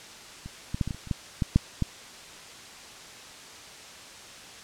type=clicks; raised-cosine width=5 ms; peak=-26 / -17 / -12 / -19 / -19 / -30 / -29 / -14 / -12 / -6 / -12 dBFS; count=11; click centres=0.46 / 0.745 / 0.812 / 0.876 / 0.908 / 0.946 / 1.073 / 1.112 / 1.422 / 1.56 / 1.823 s; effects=white hiss -45 dBFS RMS until 4.63 s + low-pass 7000 Hz 12 dB/octave